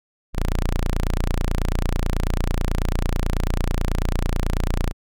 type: tone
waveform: sawtooth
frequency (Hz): 29.14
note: A#0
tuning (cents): 0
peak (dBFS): -15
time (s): 0.33-4.93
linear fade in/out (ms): 50
effects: none